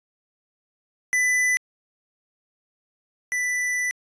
square tone pair in turn, 1996 / 1983.4 Hz, B6 / B6, +18 / +7 cents, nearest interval unison, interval 11 cents, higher first, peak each -19 / -23 dBFS, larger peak first, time 1.13-1.57 / 3.32-3.91 s, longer second, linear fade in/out 0 ms, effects resampled to 22050 Hz

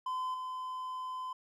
triangle tone with level steps, 1022 Hz, C6, 41 cents flat, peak -31 / -35 dBFS, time 0.06-1.33 s, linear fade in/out 5 ms, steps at 0.34 s, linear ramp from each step 2 ms, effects none

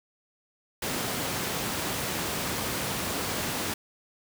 pink high-pass noise, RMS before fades -31 dBFS, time 0.82-3.74 s, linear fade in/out 5 ms, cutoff 110 Hz, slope 12 dB/octave, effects none

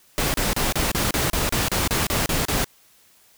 pink noise bursts, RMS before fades -22 dBFS, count 13, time 0.18-2.644 s, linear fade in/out 0 ms, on 160 ms, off 32 ms, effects white hiss -56 dBFS RMS until 3.37 s

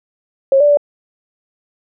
sine tone with pitch steps, 542 / 585 / 581 Hz, C#5 / D5 / D5, -39 / -7 / -19 cents, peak -7 dBFS, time 0.52-0.772 s, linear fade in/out 2 ms, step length 84 ms, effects none

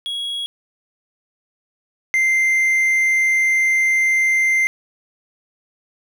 triangle tone pair in turn, 3322 / 2087 Hz, G#7 / C7, 0 / -5 cents, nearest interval minor sixth, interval 805 cents, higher first, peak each -21 / -12 dBFS, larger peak second, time 0.06-0.46 / 2.14-4.67 s, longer second, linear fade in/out 0 ms, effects none

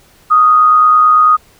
sine tone with amplitude modulation, 1244.5 Hz, D#6, in tune, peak -3 dBFS, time 0.3-1.37 s, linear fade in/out 20 ms, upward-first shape sine, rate 129 Hz, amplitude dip 35%, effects pink hiss -47 dBFS RMS until 1.59 s

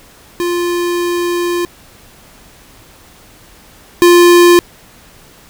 square tone pair in turn, 349.2 / 349.2 Hz, F4 / F4, 0 / 0 cents, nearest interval unison, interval 0 cents, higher neither, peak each -14 / -4 dBFS, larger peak second, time 0.4-1.65 / 4.02-4.59 s, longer first, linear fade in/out 0 ms, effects pink hiss -42 dBFS RMS until 5.49 s

